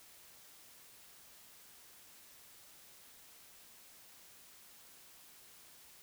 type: silence
effects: white hiss -59 dBFS RMS until 6.02 s